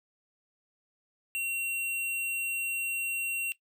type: tone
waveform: square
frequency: 2740 Hz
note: F7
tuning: 34 cents flat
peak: -30 dBFS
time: 1.35-3.52 s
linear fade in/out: 0 ms
effects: noise-tail reverb RT60 0.1 s tail -17 dB re dry